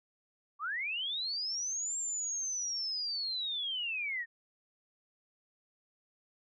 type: linear two-way sweep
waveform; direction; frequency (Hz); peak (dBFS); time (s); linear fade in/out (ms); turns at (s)
sine; up then down; 1092 to 7459 to 1803; -33; 0.59-4.26; 50; 1.97
effects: none